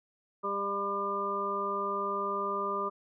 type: harmonic tone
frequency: 200 Hz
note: G3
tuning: 35 cents sharp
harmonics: 1 / 2 / 3 / 5 / 6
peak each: -43 / -36 / -40 / -37 / -32 dBFS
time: 0.43-2.9 s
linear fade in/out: 20 ms
effects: none